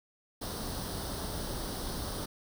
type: noise with comb filter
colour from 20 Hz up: pink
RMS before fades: -37 dBFS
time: 0.41-2.26 s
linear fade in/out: 10 ms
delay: 0.21 ms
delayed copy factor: +0.7
effects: none